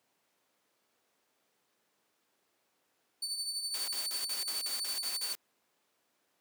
30% pulse tone with tremolo, 4516 Hz, C#8, 31 cents sharp, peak -29 dBFS, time 3.22-5.33 s, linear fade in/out 5 ms, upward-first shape triangle, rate 12 Hz, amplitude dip 60%
white noise bursts, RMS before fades -41 dBFS, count 9, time 3.74-5.352 s, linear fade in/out 2 ms, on 140 ms, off 44 ms
effects pink hiss -75 dBFS RMS until 6.4 s + high-pass 300 Hz 12 dB/octave

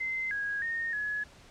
sine tone with pitch steps, 2069 / 1649 / 1842 / 1692 Hz, C7 / G#6 / A#6 / G#6, -20 / -13 / -21 / +32 cents, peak -30 dBFS, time 0-1.24 s, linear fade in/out 10 ms, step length 310 ms, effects pink hiss -55 dBFS RMS until 1.5 s + low-pass 7000 Hz 12 dB/octave

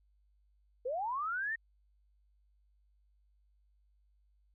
sine linear sweep, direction up, 466.2 to 1864.7 Hz, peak -33 dBFS, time 0.85-1.56 s, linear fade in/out 10 ms, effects added 50 Hz sine -67 dBFS peak until 4.54 s

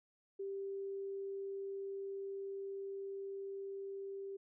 sine tone with level ramp, 392.7 Hz, G4, 3 cents sharp, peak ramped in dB -39 to -42 dBFS, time 0.39-4.37 s, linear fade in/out 10 ms, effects none

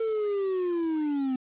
triangle linear sweep, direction down, 453.1 to 254.1 Hz, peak -23 dBFS, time 0-1.36 s, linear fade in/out 5 ms, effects resampled to 8000 Hz + 9-bit

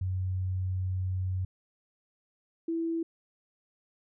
sine tone pair in turn, 92.9 / 330.4 Hz, F#2 / E4, +7 / +4 cents, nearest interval octave + minor seventh, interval 2197 cents, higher second, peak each -28 dBFS, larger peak neither, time 0.01-1.45 / 2.68-3.03 s, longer first, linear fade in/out 5 ms, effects none

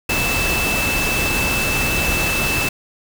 sine tone in noise, 2637 Hz, E7, in tune, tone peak -20 dBFS, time 0.09-2.69 s, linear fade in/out 5 ms, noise pink, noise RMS -21 dBFS, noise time 0.09-2.69 s, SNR -2 dB, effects none

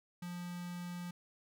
square tone with notch filter, 176 Hz, F3, 14 cents sharp, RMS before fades -43 dBFS, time 0.22-1.11 s, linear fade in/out 5 ms, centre 500 Hz, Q 1.9, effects none

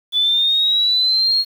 sine linear sweep, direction up, 3454 to 4300 Hz, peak -13 dBFS, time 0.12-1.45 s, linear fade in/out 50 ms, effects 7-bit

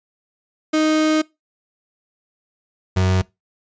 35% pulse tone pair in turn, 311.1 / 93.05 Hz, D#4 / F#2, 0 / +10 cents, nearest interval octave + major sixth, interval 2090 cents, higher first, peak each -13 dBFS, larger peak neither, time 0.73-1.22 / 2.96-3.22 s, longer first, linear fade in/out 10 ms, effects noise-tail reverb RT60 0.2 s tail -22 dB re dry + resampled to 16000 Hz

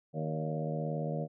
harmonic tone with a mistuned harmonic, 77.6 Hz, D#2, 4 cents flat, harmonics 2 / 3 / 4 / 5 / 6 / 7 / 8 / 9, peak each -34 / -41 / -46 / -47 / -41 / -40 / -45 / -44 dBFS, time 0.13-1.28 s, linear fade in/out 50 ms, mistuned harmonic 7, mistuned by +48 cents, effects none

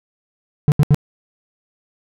triangle tone bursts, 146.83 Hz, D3, in tune, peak -6 dBFS, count 3, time 0.68-0.945 s, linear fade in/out 0 ms, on 39 ms, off 74 ms, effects none

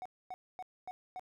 triangle tone bursts, 740 Hz, F#5, in tune, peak -38 dBFS, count 5, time 0.02-1.195 s, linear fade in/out 0 ms, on 35 ms, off 250 ms, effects none

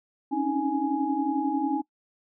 sine tone cluster, 273 / 284.2 / 315.7 / 834 Hz, C#4 / C#4 / D#4 / G#5, -26 / +43 / +25 / +7 cents, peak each -29 dBFS, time 0.31-1.82 s, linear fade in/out 20 ms, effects noise-tail reverb RT60 0.1 s tail -21 dB re dry

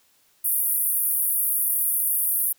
white band-pass noise, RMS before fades -23 dBFS, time 0.44-2.53 s, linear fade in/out 10 ms, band 9700 to 16000 Hz, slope 96 dB/octave, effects white hiss -62 dBFS RMS until 2.58 s

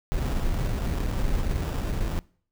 brown noise with sample-and-hold, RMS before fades -26 dBFS, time 0.12-2.19 s, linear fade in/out 0 ms, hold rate 2100 Hz, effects noise-tail reverb RT60 0.5 s tail -23 dB re dry

